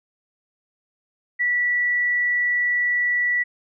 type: tone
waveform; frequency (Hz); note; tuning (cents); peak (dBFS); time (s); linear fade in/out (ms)
sine; 1950; B6; -23; -18; 1.39-3.44; 20
effects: none